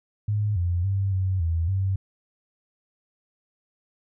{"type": "tone with pitch steps", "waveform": "sine", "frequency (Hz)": [104.7, 87.6, 97.8, 94.2, 82.8, 96.1], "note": ["G#2", "F2", "G2", "F#2", "E2", "G2"], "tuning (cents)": [15, 6, -4, 32, 8, -34], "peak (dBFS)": -21, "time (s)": [0.28, 1.96], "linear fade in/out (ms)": 5, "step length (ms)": 280, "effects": []}